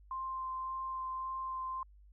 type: tone with vibrato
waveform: sine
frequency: 1046.5 Hz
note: C6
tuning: in tune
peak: -36 dBFS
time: 0.11-1.83 s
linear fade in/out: 2 ms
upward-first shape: sine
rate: 1.8 Hz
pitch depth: 9 cents each way
effects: added 50 Hz sine -56 dBFS peak until 2.12 s